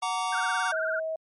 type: chord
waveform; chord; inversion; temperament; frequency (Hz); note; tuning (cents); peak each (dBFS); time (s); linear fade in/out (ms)
square; Gb augmented; none; just; 740 / 925 / 1156.2; Gb5 / Bb5 / D6; 0 / -14 / -27; -32; 0.02-0.72; 10
type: tone with vibrato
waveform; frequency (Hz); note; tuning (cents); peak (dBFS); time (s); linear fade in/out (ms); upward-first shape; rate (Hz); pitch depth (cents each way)
sine; 1482; F#6; +2; -28; 0.32-1; 10; sine; 18; 110
type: tone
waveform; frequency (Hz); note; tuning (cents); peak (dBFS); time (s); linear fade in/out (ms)
sine; 640; D#5; +49; -28; 0.72-1.16; 5
effects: MP3 48 kbps